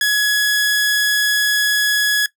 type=tone; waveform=sawtooth; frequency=1683 Hz; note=G#6; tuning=23 cents sharp; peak=-10 dBFS; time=0.01-2.26 s; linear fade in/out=2 ms; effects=noise-tail reverb RT60 0.1 s tail -19 dB re dry